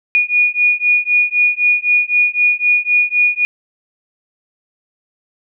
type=beating tone pair; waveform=sine; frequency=2449 / 2452.9 Hz; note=D#7 / D#7; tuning=-28 / -25 cents; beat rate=3.9 Hz; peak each=-14 dBFS; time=0.15-3.45 s; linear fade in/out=0 ms; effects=none